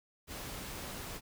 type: noise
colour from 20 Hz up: pink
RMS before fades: -43 dBFS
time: 0.27-1.21 s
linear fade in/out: 50 ms
effects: none